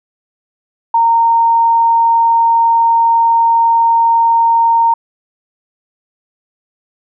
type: tone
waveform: sine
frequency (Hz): 922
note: A#5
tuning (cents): -19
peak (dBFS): -7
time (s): 0.94-4.94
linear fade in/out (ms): 5
effects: none